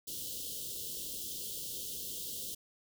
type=band-stop noise; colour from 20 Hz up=white; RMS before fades=-41 dBFS; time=0.07-2.55 s; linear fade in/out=10 ms; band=550 to 2900 Hz; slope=96 dB/octave; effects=none